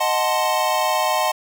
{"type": "chord", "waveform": "square", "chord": "D# diminished seventh", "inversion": "none", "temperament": "equal", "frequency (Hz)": [622.3, 740, 880, 1046.5], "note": ["D#5", "F#5", "A5", "C6"], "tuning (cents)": [0, 0, 0, 0], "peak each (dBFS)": -24, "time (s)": [0, 1.32], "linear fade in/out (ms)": 10, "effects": []}